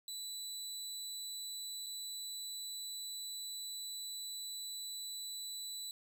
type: tone with dropouts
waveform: 25% pulse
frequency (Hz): 3970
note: B7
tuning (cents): +8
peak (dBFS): -38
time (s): 0.08-5.91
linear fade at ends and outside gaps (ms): 1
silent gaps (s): 1.862-1.866
effects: none